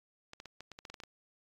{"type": "clicks", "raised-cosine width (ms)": 0.2, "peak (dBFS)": -29, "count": 11, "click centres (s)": [0.334, 0.401, 0.457, 0.606, 0.717, 0.789, 0.852, 0.9, 0.942, 1.002, 1.036], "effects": ["AAC 32 kbps"]}